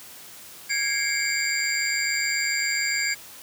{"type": "tone cluster", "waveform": "sine", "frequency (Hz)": [1647, 2130, 2277, 4739, 7330], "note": ["G#6", "C7", "C#7", "D8", "A#8"], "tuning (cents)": [-15, 30, 46, 15, -30], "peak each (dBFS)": -29, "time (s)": [0.69, 3.15], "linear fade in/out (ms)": 20, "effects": ["white hiss -44 dBFS RMS until 3.42 s", "high-pass 60 Hz 12 dB/octave"]}